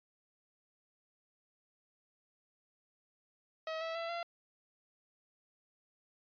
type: tone with pitch steps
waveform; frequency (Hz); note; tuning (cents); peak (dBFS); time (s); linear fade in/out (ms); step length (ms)
sawtooth; 639 / 653.6 / 668.4 / 683.7; D#5 / E5 / E5 / F5; +46 / -15 / +24 / -37; -33; 3.67-4.23; 2; 140
effects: resampled to 11025 Hz